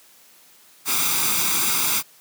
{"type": "noise with comb filter", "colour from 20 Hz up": "white", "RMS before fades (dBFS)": -21, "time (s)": [0.85, 2.03], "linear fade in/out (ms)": 50, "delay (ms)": 0.83, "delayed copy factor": 0.7, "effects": ["white hiss -52 dBFS RMS until 2.2 s", "high-pass 150 Hz 12 dB/octave"]}